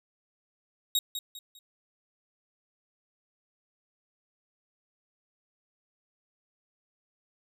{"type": "tone with echo", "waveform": "sawtooth", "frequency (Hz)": 3778, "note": "A#7", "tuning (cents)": 22, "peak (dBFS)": -20, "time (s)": [0.95, 0.99], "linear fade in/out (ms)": 2, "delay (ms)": 200, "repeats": 3, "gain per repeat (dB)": -9, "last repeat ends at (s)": 1.59, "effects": []}